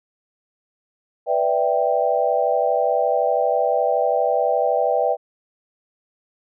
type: chord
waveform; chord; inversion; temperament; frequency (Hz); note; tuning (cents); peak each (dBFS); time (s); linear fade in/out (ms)
sine; E minor seventh; second; equal; 493.9 / 587.3 / 659.3 / 784; B4 / D5 / E5 / G5; 0 / 0 / 0 / 0; -22; 1.26-5.17; 50
effects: none